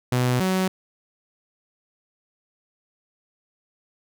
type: tone pair in turn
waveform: sawtooth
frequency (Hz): 125 / 187.29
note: B2 / F#3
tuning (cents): +21 / +21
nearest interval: perfect fifth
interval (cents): 700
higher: second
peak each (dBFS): -15 / -16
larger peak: first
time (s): 0.12-0.4 / 0.4-0.68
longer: neither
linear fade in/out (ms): 5
effects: none